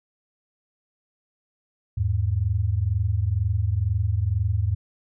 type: tone pair together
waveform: sine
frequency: 82.41 / 104.5 Hz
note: E2 / G#2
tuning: 0 / +11 cents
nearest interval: major third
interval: 411 cents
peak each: -24 / -22 dBFS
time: 1.97-4.75 s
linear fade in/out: 10 ms
effects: none